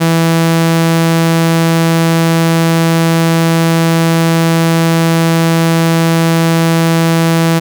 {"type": "tone", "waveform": "sawtooth", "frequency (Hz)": 164.9, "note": "E3", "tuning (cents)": 1, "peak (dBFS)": -4, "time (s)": [0, 7.6], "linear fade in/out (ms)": 20, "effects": []}